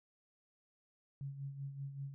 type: tone with tremolo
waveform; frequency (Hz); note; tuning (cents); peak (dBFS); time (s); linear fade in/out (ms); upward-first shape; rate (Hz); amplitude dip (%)
sine; 138.59; C#3; 0; -39; 1.21-2.14; 0; sine; 5.2; 60
effects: none